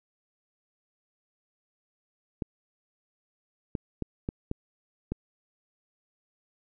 clicks, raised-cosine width 3 ms, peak -17 dBFS, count 6, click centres 2.422 / 3.752 / 4.023 / 4.289 / 4.514 / 5.12 s, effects none

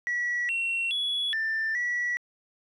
sine tone with pitch steps, 1936 / 2726 / 3384 / 1781 / 1942 Hz, B6 / F7 / G#7 / A6 / B6, -35 / -43 / +32 / +21 / -30 cents, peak -24 dBFS, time 0.07-2.17 s, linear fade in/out 0 ms, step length 420 ms, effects tanh soft clip ceiling -23 dBFS + 11-bit

